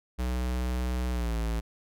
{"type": "tone with pitch glide", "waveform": "square", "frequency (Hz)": [62.1, 56.29], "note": ["B1", "A1"], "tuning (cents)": [10, 40], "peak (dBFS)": -28, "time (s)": [0.18, 1.61], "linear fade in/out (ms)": 20, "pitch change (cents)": -170, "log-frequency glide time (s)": [1.11, 1.35], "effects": []}